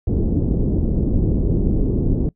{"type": "low-pass noise", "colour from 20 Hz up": "pink", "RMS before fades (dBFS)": -18, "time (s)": [0.07, 2.29], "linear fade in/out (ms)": 2, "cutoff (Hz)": 380, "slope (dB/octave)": 24, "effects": ["noise-tail reverb RT60 0.1 s tail -22 dB re dry"]}